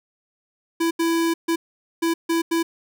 square tone bursts at uneven times, 332.2 Hz, E4, 13 cents sharp, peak -19 dBFS, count 6, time 0.8-0.91 / 0.99-1.34 / 1.48-1.56 / 2.02-2.14 / 2.29-2.42 / 2.51-2.63 s, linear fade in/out 10 ms, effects none

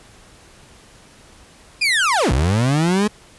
30% pulse linear two-way sweep, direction down then up, 2507 to 58.27 to 215.2 Hz, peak -12 dBFS, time 1.81-3.08 s, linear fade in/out 10 ms, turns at 2.32 s, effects pink hiss -47 dBFS RMS until 3.38 s + resampled to 24000 Hz

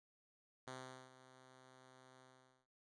5% pulse tone with ADSR envelope, 129.5 Hz, C3, 17 cents flat, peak -36 dBFS, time 0.67-2.67 s, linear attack 5 ms, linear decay 420 ms, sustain -15 dB, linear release 460 ms, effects resampled to 22050 Hz

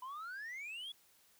sine exponential sweep, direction up, 987.8 to 3437 Hz, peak -40 dBFS, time 0.02-0.92 s, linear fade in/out 5 ms, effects tanh soft clip ceiling -42 dBFS + white hiss -68 dBFS RMS until 1.39 s

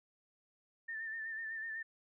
sine tone with vibrato, 1791 Hz, A6, 30 cents sharp, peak -39 dBFS, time 0.88-1.83 s, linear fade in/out 10 ms, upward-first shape sine, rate 8 Hz, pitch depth 43 cents each way, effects none

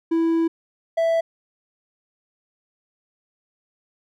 triangle tone pair in turn, 329.6 / 660.5 Hz, E4 / E5, 0 / +3 cents, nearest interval octave, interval 1203 cents, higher second, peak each -15 dBFS, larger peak neither, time 0.11-0.48 / 0.97-1.21 s, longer first, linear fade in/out 10 ms, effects none

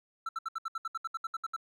triangle tone bursts, 1334 Hz, E6, 20 cents sharp, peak -30 dBFS, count 14, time 0.26-1.564 s, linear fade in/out 5 ms, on 30 ms, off 68 ms, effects none

